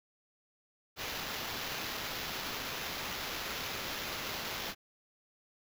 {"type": "noise with sample-and-hold", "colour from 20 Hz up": "white", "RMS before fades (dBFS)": -39, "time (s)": [0.96, 4.75], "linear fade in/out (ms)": 50, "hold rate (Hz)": 8820, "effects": []}